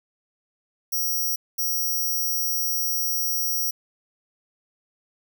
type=tone bursts at uneven times; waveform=10% pulse; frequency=5700 Hz; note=F8; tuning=34 cents sharp; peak=-17 dBFS; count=2; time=0.92-1.36 / 1.58-3.71 s; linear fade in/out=10 ms; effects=none